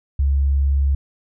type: tone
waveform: sine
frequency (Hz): 69.3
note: C#2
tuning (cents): 0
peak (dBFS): -14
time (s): 0.19-0.95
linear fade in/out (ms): 5
effects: none